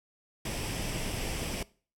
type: noise with comb filter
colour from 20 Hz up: pink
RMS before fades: -34 dBFS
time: 0.45-1.63 s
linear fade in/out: 5 ms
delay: 0.37 ms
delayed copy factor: +0.5
effects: noise-tail reverb RT60 0.4 s tail -21 dB re dry + low-pass 12000 Hz 12 dB/octave